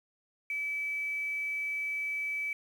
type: tone with quantisation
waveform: sine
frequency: 2300 Hz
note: D7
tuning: 37 cents flat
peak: -31 dBFS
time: 0.5-2.53 s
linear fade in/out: 2 ms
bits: 9
effects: none